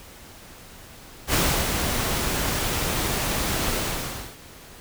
pink noise with ADSR envelope, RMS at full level -20 dBFS, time 1.27-4.38 s, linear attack 66 ms, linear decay 340 ms, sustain -5 dB, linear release 630 ms, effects pink hiss -45 dBFS RMS until 4.8 s

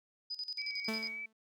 sine tone with tremolo, 4978 Hz, D#8, in tune, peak -36 dBFS, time 0.3-1.09 s, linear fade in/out 10 ms, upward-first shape square, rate 11 Hz, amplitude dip 80%
sine tone with vibrato, 2280 Hz, C#7, 48 cents sharp, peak -39 dBFS, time 0.58-1.26 s, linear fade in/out 5 ms, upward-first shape sine, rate 3.5 Hz, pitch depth 21 cents each way
sawtooth tone with exponential decay, 220.4 Hz, A3, 3 cents sharp, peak -29 dBFS, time 0.88-1.33 s, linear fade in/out 5 ms, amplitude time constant 97 ms
effects none

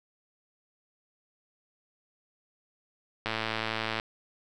click train, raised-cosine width 0.3 ms, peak -14 dBFS, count 83, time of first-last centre 3.26-3.999 s, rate 111 Hz, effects none

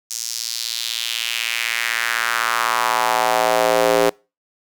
square tone with high-pass filter sweep, 58 Hz, A#1, 8 cents flat, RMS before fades -20 dBFS, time 0.1-4.1 s, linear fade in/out 10 ms, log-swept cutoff 6200 to 440 Hz, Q 2.5, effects noise-tail reverb RT60 0.3 s tail -26 dB re dry

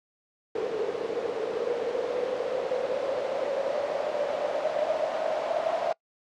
white noise with band-pass filter sweep, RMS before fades -29 dBFS, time 0.55-5.93 s, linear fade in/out 5 ms, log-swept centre 440 to 660 Hz, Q 10, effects noise-tail reverb RT60 0.1 s tail -25 dB re dry + low-pass 5000 Hz 12 dB/octave

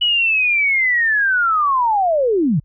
sine linear sweep, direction down, 2960 to 125.2 Hz, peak -13 dBFS, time 0.01-2.6 s, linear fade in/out 10 ms, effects added 43 Hz sine -48 dBFS peak until 2.64 s

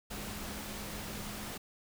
sine tone in noise, 207.7 Hz, G#3, in tune, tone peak -47 dBFS, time 0.1-1.58 s, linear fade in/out 10 ms, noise pink, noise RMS -42 dBFS, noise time 0.1-1.58 s, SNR -8 dB, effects none

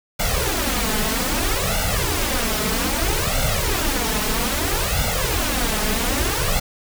pink noise with flanger, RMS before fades -21 dBFS, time 0.19-6.6 s, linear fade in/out 10 ms, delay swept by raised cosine 1.4 to 4.7 ms, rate 0.62 Hz, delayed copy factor +0.85, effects none

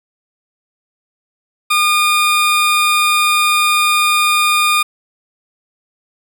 20% pulse tone, 1216 Hz, D#6, 40 cents flat, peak -6 dBFS, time 1.7-4.83 s, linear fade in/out 10 ms, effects none

